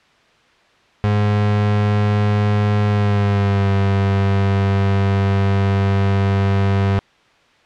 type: tone with pitch glide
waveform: 35% pulse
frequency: 103.83 to 98.23 Hz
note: G#2 to G2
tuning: 0 to +4 cents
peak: -12 dBFS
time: 1.04-6.99 s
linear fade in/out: 0 ms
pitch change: -96 cents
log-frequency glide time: 2.87-3.71 s
effects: white hiss -53 dBFS RMS until 7.65 s + low-pass 3000 Hz 12 dB/octave